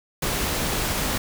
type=noise; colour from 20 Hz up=pink; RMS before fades=-25 dBFS; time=0.22-1.18 s; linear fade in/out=5 ms; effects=none